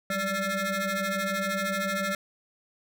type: ring-modulated tone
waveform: 20% pulse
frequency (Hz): 385.8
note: G4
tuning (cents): -28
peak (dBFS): -19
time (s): 0.1-2.15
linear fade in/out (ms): 2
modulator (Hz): 971
effects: none